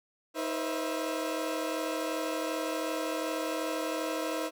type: tone cluster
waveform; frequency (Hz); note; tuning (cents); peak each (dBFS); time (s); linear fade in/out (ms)
30% pulse; 316.2 / 488.3 / 531 / 665; D#4 / B4 / C5 / E5; +28 / -20 / +25 / +15; -32 / -35 / -35 / -35; 0.34-4.51; 50
effects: none